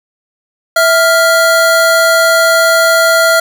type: tone pair together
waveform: square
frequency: 657.2 / 1396.9 Hz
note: E5 / F6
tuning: -5 / 0 cents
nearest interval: octave + minor second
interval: 1305 cents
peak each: -10 dBFS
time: 0.76-3.4 s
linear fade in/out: 5 ms
effects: none